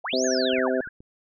sine linear two-way sweep, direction up then down, 493.9 to 6760 to 501 Hz, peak -27 dBFS, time 0.04-0.7 s, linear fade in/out 10 ms, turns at 0.24 s
harmonic tone, 129.3 Hz, C3, 20 cents flat, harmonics 2 / 3 / 4 / 5, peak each -27 / -27 / -27 / -27 dBFS, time 0.13-0.81 s, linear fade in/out 2 ms
sine tone with vibrato, 1584 Hz, G6, 18 cents sharp, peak -34 dBFS, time 0.24-0.89 s, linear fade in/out 5 ms, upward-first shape sine, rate 14 Hz, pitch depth 180 cents each way
clicks, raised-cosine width 3 ms, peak -34 dBFS, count 4, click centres 0.533 / 0.584 / 0.874 / 1.005 s
effects none

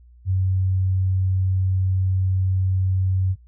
sine tone, 94 Hz, F#2, 28 cents sharp, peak -17 dBFS, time 0.25-3.36 s, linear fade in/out 50 ms, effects added 60 Hz sine -46 dBFS peak until 3.47 s

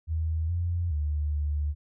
sine tone with pitch steps, 80.2 / 86.6 / 74.6 / 73.8 Hz, E2 / F2 / D2 / D2, -47 / -14 / +28 / +9 cents, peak -25 dBFS, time 0.07-1.75 s, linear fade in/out 50 ms, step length 420 ms, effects none

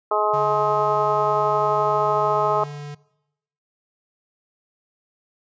harmonic tone, 211.1 Hz, G#3, 29 cents sharp, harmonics 2 / 3 / 4 / 5 / 6, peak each -24 / -24 / -24 / -24 / -24 dBFS, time 0.11-2.64 s, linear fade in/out 5 ms
square tone with pitch glide, 144.1 to 145.94 Hz, D3 to D3, -33 to -11 cents, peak -32 dBFS, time 0.33-2.95 s, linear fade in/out 10 ms, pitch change +22 cents, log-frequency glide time 1.03-2.62 s
effects noise-tail reverb RT60 0.9 s tail -23 dB re dry + resampled to 16000 Hz

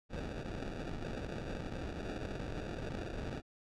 pink noise with sample-and-hold, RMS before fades -41 dBFS, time 0.09-3.42 s, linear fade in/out 50 ms, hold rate 1050 Hz, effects low-pass 5000 Hz 12 dB/octave

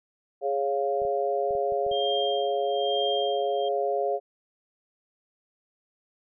sine chord, Db major, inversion second, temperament equal, 415.3 / 554.4 / 698.5 Hz, Ab4 / Db5 / F5, 0 / 0 / 0 cents, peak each -28 dBFS, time 0.41-4.2 s, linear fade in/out 50 ms
clicks, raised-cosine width 5 ms, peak -36 dBFS, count 7, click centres 1.019 / 1.051 / 1.508 / 1.552 / 1.722 / 1.865 / 1.914 s
sine tone with tremolo, 3200 Hz, G7, 35 cents sharp, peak -28 dBFS, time 1.91-3.69 s, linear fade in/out 10 ms, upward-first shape sine, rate 1.1 Hz, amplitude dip 85%
effects none

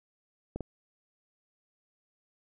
clicks, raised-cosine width 2 ms, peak -22 dBFS, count 2, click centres 0.56 / 0.607 s, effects none

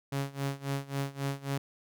sawtooth tone with tremolo, 138.59 Hz, C#3, in tune, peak -25 dBFS, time 0.12-1.58 s, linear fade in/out 5 ms, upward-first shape sine, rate 3.7 Hz, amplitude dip 90%, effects none

